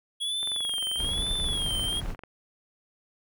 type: tone with vibrato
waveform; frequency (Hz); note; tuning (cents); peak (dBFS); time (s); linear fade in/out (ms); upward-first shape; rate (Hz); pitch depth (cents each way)
square; 3322; G#7; 0; -28; 0.2-2.01; 20; sine; 1.1; 110
type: click train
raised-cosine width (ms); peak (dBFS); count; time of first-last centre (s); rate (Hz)
0.5; -27; 42; 0.43-2.236; 22.7
type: noise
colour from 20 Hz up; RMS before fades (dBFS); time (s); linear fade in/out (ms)
brown; -33; 0.96-2.16; 50
effects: none